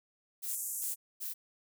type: noise bursts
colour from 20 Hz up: violet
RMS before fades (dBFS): -39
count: 3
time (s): 0.42-1.34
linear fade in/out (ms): 20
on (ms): 140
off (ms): 250
type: band-pass noise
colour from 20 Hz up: white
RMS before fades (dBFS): -38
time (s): 0.45-0.96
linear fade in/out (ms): 50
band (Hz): 6700 to 14000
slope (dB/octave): 48
effects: none